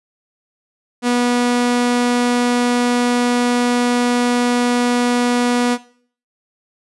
sawtooth tone, 243.5 Hz, B3, 24 cents flat, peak -10 dBFS, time 1.02-5.78 s, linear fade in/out 50 ms, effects noise-tail reverb RT60 0.5 s tail -17 dB re dry + resampled to 24000 Hz

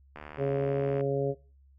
click train, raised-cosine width 0.5 ms, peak -27 dBFS, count 65, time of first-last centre 0.16-1.009 s, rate 75.4 Hz
harmonic tone, 138.59 Hz, C#3, in tune, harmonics 1 / 2 / 3 / 4 / 5, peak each -31 / -37 / -29 / -32 / -41 dBFS, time 0.37-1.35 s, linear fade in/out 50 ms
effects noise-tail reverb RT60 0.4 s tail -21 dB re dry + added 68 Hz sine -56 dBFS peak until 1.78 s

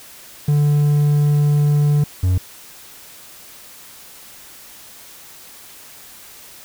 triangle tone pair in turn, 146.7 / 91.62 Hz, D3 / F#2, -2 / -17 cents, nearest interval minor sixth, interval 815 cents, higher first, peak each -10 / -11 dBFS, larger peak first, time 0.48-2.04 / 2.23-2.38 s, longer first, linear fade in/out 5 ms, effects white hiss -41 dBFS RMS until 6.64 s

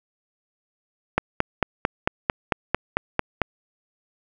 click train, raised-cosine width 0.5 ms, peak -3 dBFS, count 11, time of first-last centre 1.18-3.417 s, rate 4.47 Hz, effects none

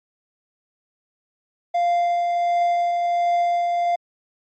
triangle tone with tremolo, 696 Hz, F5, 6 cents flat, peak -14 dBFS, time 1.74-3.96 s, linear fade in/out 10 ms, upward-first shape triangle, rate 1.4 Hz, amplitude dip 30%, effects MP3 32 kbps

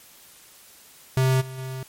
square tone with level steps, 130.81 Hz, C3, in tune, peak -18 / -35 / -31 dBFS, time 1.17-1.83 s, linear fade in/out 2 ms, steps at 1.4 / 1.57 s, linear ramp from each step 20 ms, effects white hiss -50 dBFS RMS until 1.88 s + MP3 64 kbps

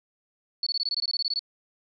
sine tone bursts, 4435 Hz, C#8, in tune, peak -24 dBFS, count 14, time 0.63-1.393 s, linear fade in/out 2 ms, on 35 ms, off 21 ms, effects none

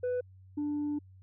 sine tone pair in turn, 496.6 / 294.1 Hz, B4 / D4, +9 / +3 cents, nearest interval major sixth, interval 906 cents, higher first, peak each -26 / -28 dBFS, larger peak first, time 0.03-0.21 / 0.57-0.99 s, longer second, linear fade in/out 10 ms, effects tanh soft clip ceiling -28 dBFS + added 94 Hz sine -52 dBFS peak until 1.22 s

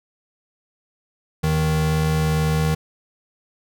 square tone pair together, 78.66 / 156.5 Hz, D#2 / D#3, +19 / +10 cents, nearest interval octave, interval 1191 cents, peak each -25 / -19 dBFS, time 1.43-2.75 s, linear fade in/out 10 ms, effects none

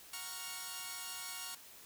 5% pulse chord, Gb major seventh, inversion none, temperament equal, 740 / 932.3 / 1108.7 / 1396.9 Hz, Gb5 / Bb5 / Db6 / F6, 0 / 0 / 0 / 0 cents, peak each -40 / -37 / -35 / -35 dBFS, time 0.13-1.55 s, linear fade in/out 5 ms, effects white hiss -56 dBFS RMS until 1.85 s

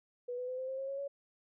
sine tone with pitch steps, 490 / 499.4 / 509 / 518.8 / 528.8 / 539 / 549.4 / 559.9 Hz, B4 / B4 / C5 / C5 / C5 / C#5 / C#5 / C#5, -14 / +19 / -48 / -15 / +18 / -49 / -16 / +17 cents, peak -36 dBFS, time 0.28-1.08 s, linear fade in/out 10 ms, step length 100 ms, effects none

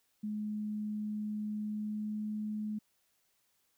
sine tone with pitch glide, 211.4 to 212.7 Hz, G#3 to G#3, +31 to +42 cents, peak -34 dBFS, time 0.23-2.79 s, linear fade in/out 10 ms, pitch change +11 cents, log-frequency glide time 1.6-2.31 s, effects white hiss -75 dBFS RMS until 3.77 s

